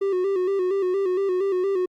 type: tone with vibrato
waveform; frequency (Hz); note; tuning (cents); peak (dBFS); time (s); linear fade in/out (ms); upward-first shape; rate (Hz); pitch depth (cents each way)
triangle; 379.1; F#4; +42; -18; 0.01-1.86; 10; square; 4.3; 66
effects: Opus 48 kbps